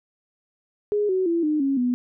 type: tone with pitch steps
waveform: sine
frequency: 415.3 / 374.3 / 337.3 / 304 / 274 / 246.9 Hz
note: G#4 / F#4 / E4 / D#4 / C#4 / B3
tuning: 0 / +20 / +40 / -40 / -20 / 0 cents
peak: -19 dBFS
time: 0.92-1.94 s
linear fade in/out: 0 ms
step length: 170 ms
effects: none